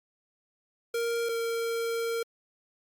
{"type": "tone pair in turn", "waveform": "square", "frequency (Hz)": [466.2, 461.1], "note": ["A#4", "A#4"], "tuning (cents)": [0, -19], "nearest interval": "unison", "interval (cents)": 19, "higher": "first", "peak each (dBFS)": [-28, -29], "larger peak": "first", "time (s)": [[0.94, 1.29], [1.29, 2.23]], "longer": "second", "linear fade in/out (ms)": 5, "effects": ["Opus 48 kbps"]}